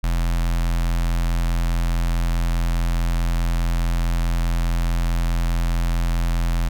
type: tone with notch filter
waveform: square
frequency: 42.37 Hz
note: E1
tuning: 48 cents sharp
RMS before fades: -20 dBFS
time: 0.03-6.69 s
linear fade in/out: 10 ms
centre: 400 Hz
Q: 1.1
effects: none